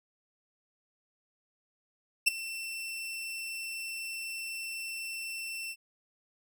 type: tone with ADSR envelope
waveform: sawtooth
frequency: 2688 Hz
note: E7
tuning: 33 cents sharp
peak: -15 dBFS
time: 2.26-5.76 s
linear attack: 18 ms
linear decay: 13 ms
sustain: -18 dB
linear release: 54 ms
effects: none